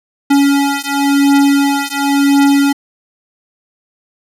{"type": "beating tone pair", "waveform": "square", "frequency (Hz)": [280.1, 281.04], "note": ["C#4", "C#4"], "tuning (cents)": [18, 24], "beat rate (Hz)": 0.94, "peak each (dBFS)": -13, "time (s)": [0.3, 2.73], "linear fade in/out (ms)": 10, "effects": ["resampled to 32000 Hz"]}